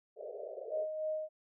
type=band-pass noise; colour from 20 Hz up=pink; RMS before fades=-44 dBFS; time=0.16-0.87 s; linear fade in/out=50 ms; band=410 to 670 Hz; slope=96 dB/octave
type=tone with tremolo; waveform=sine; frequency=622.3 Hz; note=D#5; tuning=in tune; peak=-32 dBFS; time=0.69-1.29 s; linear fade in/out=50 ms; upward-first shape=sine; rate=3.1 Hz; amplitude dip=45%
effects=none